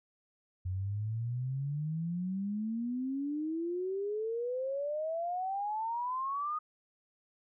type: exponential sweep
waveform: sine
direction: up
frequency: 90 to 1247 Hz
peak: -32 dBFS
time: 0.65-6.59 s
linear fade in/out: 10 ms
effects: none